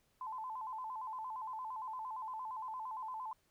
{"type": "tone with vibrato", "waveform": "sine", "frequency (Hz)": 947, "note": "A#5", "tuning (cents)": 27, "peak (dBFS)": -40, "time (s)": [0.21, 3.33], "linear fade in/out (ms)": 2, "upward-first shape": "square", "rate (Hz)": 8.7, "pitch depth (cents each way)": 130, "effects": ["pink hiss -75 dBFS RMS until 3.5 s"]}